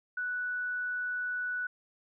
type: tone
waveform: sine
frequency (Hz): 1480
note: F#6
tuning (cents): 0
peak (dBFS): -31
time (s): 0.17-1.67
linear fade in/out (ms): 5
effects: none